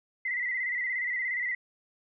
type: tone with vibrato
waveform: sine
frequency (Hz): 2000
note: B6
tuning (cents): +21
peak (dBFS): -28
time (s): 0.25-1.55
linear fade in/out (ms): 5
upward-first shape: square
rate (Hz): 17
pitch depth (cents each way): 50
effects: none